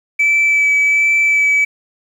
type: tone with vibrato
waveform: sine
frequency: 2306 Hz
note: D7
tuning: 32 cents flat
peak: -8 dBFS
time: 0.19-1.65 s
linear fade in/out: 10 ms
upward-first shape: sine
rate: 1.3 Hz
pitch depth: 13 cents each way
effects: tanh soft clip ceiling -8 dBFS + 7-bit